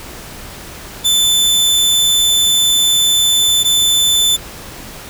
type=tone pair in turn; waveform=sawtooth; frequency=3520 / 3520 Hz; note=A7 / A7; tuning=0 / 0 cents; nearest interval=unison; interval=0 cents; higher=neither; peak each=-7 dBFS; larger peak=neither; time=1.04-3.64 / 3.64-4.37 s; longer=first; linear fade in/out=20 ms; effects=pink hiss -32 dBFS RMS until 5.09 s